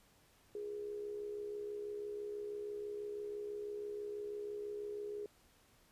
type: tone with amplitude modulation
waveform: sine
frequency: 414.3 Hz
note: G#4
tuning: 4 cents flat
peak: -38 dBFS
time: 0.55-5.26 s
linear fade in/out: 2 ms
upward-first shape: sine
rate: 66.1 Hz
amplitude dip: 50%
effects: pink hiss -68 dBFS RMS until 5.91 s + resampled to 32000 Hz